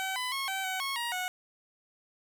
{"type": "tone with pitch steps", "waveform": "15% pulse", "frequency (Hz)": [763, 1003, 1089, 770, 753, 1094, 947, 734], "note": ["G5", "B5", "C#6", "G5", "F#5", "C#6", "A#5", "F#5"], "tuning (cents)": [-47, 26, -31, -31, 30, -23, 27, -14], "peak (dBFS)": -25, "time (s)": [0, 1.28], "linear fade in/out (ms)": 0, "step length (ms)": 160, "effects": []}